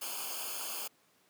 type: noise with comb filter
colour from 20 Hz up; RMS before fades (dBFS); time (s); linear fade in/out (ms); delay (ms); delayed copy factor
white; -39; 0.01-0.88; 10; 0.52; -0.9
effects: pink hiss -68 dBFS RMS until 1.29 s + high-pass 200 Hz 12 dB/octave